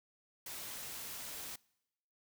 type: noise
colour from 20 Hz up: white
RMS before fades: -45 dBFS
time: 0.46-1.56 s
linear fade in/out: 5 ms
effects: noise-tail reverb RT60 0.9 s tail -25 dB re dry